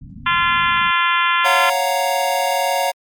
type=low-pass noise; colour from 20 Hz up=white; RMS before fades=-36 dBFS; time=0.01-0.91 s; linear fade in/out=10 ms; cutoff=260 Hz; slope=96 dB/octave
type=harmonic tone; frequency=344.6 Hz; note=F4; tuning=23 cents flat; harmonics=3 / 4 / 5 / 6 / 7 / 8 / 9 / 10; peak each=-18 / -20 / -22 / -24 / -25 / -26 / -27 / -28 dBFS; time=0.26-1.7 s; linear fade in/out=5 ms
type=chord; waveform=square; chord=Gb major seventh; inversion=second; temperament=equal; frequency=554.4 / 698.5 / 740 / 932.3 Hz; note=Db5 / F5 / Gb5 / Bb5; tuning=0 / 0 / 0 / 0 cents; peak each=-23 dBFS; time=1.44-2.92 s; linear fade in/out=20 ms
effects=Opus 48 kbps